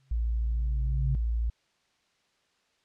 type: tone with exponential growth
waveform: sine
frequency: 133.9 Hz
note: C3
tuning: 40 cents sharp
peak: -25 dBFS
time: 0-1.15 s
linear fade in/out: 0 ms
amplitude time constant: 250 ms
type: tone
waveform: sine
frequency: 57 Hz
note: A#1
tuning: 38 cents flat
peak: -25 dBFS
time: 0.11-1.5 s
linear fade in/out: 5 ms
effects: white hiss -70 dBFS RMS until 2.84 s + low-pass 5000 Hz 12 dB/octave